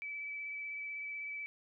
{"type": "tone with vibrato", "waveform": "sine", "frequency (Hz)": 2303, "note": "D7", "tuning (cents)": -34, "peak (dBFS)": -39, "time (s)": [0.02, 1.46], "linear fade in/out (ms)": 0, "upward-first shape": "triangle", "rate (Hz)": 16, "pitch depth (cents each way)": 17, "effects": []}